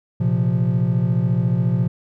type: chord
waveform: triangle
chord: Bb suspended second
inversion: none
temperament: equal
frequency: 116.54 / 130.81 / 174.61 Hz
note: Bb2 / C3 / F3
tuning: 0 / 0 / 0 cents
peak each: -18 dBFS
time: 0.2-1.88 s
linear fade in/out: 10 ms
effects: tanh soft clip ceiling -7 dBFS